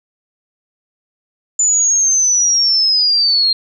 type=linear sweep; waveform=sine; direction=down; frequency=7050 to 4186 Hz; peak=-10 dBFS; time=1.59-3.53 s; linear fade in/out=5 ms; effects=none